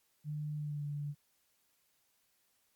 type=tone with pitch glide; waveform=sine; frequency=150 to 145.65 Hz; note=D3 to D3; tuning=+37 to -14 cents; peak=-36 dBFS; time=0.24-1.15 s; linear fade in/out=50 ms; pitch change=-51 cents; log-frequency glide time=0.57-0.84 s; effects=white hiss -75 dBFS RMS until 2.75 s + Opus 48 kbps